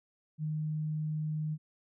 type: tone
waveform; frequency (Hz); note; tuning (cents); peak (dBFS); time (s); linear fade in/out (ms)
sine; 154.1; D#3; -16; -31; 0.38-1.58; 50
effects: none